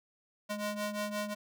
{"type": "ring-modulated tone", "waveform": "sawtooth", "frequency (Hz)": 415.7, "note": "G#4", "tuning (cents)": 2, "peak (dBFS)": -27, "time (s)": [0.49, 1.35], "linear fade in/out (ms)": 20, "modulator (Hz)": 205, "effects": []}